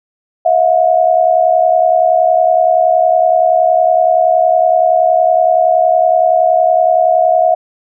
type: tone pair together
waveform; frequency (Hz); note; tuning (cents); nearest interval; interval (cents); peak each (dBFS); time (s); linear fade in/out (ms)
sine; 647.3 / 718; E5 / F5; -32 / +48; major second; 180; -10; 0.45-7.55; 10
effects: none